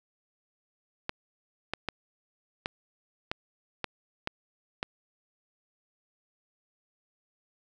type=clicks; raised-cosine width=0.3 ms; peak=-14 dBFS; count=8; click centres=1.094 / 1.736 / 1.887 / 2.659 / 3.315 / 3.843 / 4.274 / 4.829 s; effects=none